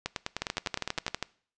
two click trains, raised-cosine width 0.2 ms, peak -13 / -12 dBFS, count 11 / 11, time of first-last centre 0.06-1.08 / 0.42-1.226 s, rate 9.8 / 12.4 Hz, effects noise-tail reverb RT60 0.5 s tail -22 dB re dry + resampled to 22050 Hz

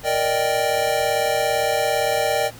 square chord, Eb major seventh, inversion second, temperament equal with one note detuned, 466.2 / 584.6 / 622.3 / 784 Hz, Bb4 / D5 / Eb5 / G5, 0 / -8 / 0 / 0 cents, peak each -27 / -24 / -25 / -24 dBFS, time 0.03-2.51 s, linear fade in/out 50 ms, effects added 114 Hz sine -42 dBFS peak until 2.59 s + pink hiss -43 dBFS RMS until 2.59 s

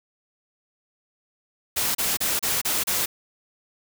white noise bursts, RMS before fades -24 dBFS, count 6, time 1.76-3.06 s, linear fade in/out 10 ms, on 190 ms, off 32 ms, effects none

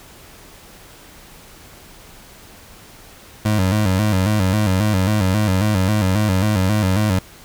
25% pulse tone with vibrato, 99.9 Hz, G2, 33 cents sharp, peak -11 dBFS, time 3.45-7.19 s, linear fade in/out 5 ms, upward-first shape square, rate 3.7 Hz, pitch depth 110 cents each way, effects pink hiss -43 dBFS RMS until 7.44 s

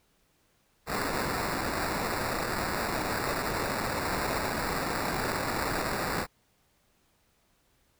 blue noise with sample-and-hold, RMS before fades -31 dBFS, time 0.86-6.27 s, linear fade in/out 50 ms, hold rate 3150 Hz, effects pink hiss -69 dBFS RMS until 7.99 s

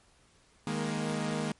sawtooth chord, D# suspended fourth, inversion none, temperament equal with one note detuned, 155.56 / 207.7 / 235.1 Hz, D#3 / G#3 / A#3, 0 / 0 / +15 cents, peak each -31 dBFS, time 0.67-1.52 s, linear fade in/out 2 ms, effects pink hiss -64 dBFS RMS until 1.59 s + MP3 48 kbps

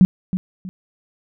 sine tone with echo, 185 Hz, F#3, in tune, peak -6 dBFS, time 0.01-0.05 s, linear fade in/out 0 ms, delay 320 ms, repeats 2, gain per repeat -11 dB, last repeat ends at 0.69 s, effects none

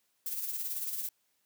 violet noise with tremolo, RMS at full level -34 dBFS, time 0.26-1.09 s, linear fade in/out 2 ms, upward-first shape sine, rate 18 Hz, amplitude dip 50%, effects white hiss -75 dBFS RMS until 1.45 s + high-pass 100 Hz 12 dB/octave

